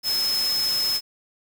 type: tone in noise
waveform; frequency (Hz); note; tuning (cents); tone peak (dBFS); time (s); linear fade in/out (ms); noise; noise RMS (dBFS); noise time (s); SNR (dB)
sine; 5180; E8; -31; -21; 0.03-1.01; 50; white; -31; 0.03-1.01; +7
effects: none